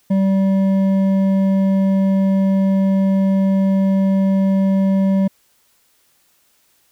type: tone with hard clipping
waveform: sine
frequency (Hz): 193.3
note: G3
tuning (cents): -24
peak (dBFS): -14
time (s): 0.1-5.28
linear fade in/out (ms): 10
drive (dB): 7
effects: white hiss -59 dBFS RMS until 6.91 s